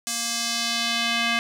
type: tone with band-pass filter sweep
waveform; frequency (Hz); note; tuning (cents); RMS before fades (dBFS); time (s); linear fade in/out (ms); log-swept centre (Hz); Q
square; 233.1; A#3; 0; -25; 0.07-1.39; 0; 7400 to 2500; 1.4
effects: none